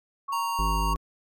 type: tone with tremolo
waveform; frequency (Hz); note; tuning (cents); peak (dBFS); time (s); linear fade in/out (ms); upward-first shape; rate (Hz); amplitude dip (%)
sine; 1108; C#6; -1; -27; 0.28-0.96; 10; sine; 3.3; 40
type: tone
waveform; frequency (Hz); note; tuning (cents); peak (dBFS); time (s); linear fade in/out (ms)
square; 930; A#5; -4; -28; 0.32-0.94; 10
type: harmonic tone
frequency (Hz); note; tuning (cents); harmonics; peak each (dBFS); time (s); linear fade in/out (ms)
52.6; G#1; +23; 1 / 3 / 5 / 7 / 9; -25 / -34 / -39 / -40 / -46; 0.59-0.96; 0
effects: MP3 64 kbps